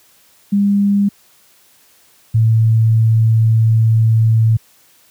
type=tone pair in turn; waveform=sine; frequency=201.3 / 112.03 Hz; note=G3 / A2; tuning=+46 / +32 cents; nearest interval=minor seventh; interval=1014 cents; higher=first; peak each=-10 / -8 dBFS; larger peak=second; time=0.52-1.09 / 2.34-4.57 s; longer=second; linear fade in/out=10 ms; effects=white hiss -51 dBFS RMS until 5.1 s + high-pass 60 Hz 12 dB/octave